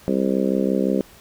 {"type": "harmonic tone", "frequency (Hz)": 65.8, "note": "C2", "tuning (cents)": 10, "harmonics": [3, 4, 5, 6, 7, 8, 9], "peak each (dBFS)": [-22, -24, -27, -25, -29, -26, -33], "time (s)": [0.08, 1.01], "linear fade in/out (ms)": 0, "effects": ["pink hiss -48 dBFS RMS until 1.2 s"]}